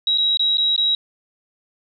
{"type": "tone with dropouts", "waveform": "sine", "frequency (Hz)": 3849, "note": "B7", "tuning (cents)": -45, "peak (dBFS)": -15, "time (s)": [0.07, 0.95], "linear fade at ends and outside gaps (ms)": 2, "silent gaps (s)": [[0.176, 0.182], [0.372, 0.394], [0.572, 0.581], [0.763, 0.778]], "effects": []}